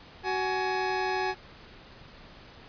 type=tone pair together; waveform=25% pulse; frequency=374.2 / 840 Hz; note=F#4 / G#5; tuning=+20 / +19 cents; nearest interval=octave + major second; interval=1399 cents; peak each=-26 dBFS; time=0.23-1.35 s; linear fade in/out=50 ms; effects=pink hiss -50 dBFS RMS until 2.68 s + resampled to 11025 Hz